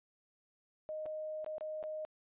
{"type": "tone with dropouts", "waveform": "sine", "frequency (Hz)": 620, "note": "D#5", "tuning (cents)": -6, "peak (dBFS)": -38, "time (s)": [0.89, 2.05], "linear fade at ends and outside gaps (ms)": 0, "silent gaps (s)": [[1.057, 1.062], [1.445, 1.463], [1.582, 1.609], [1.828, 1.838]], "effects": ["resampled to 8000 Hz"]}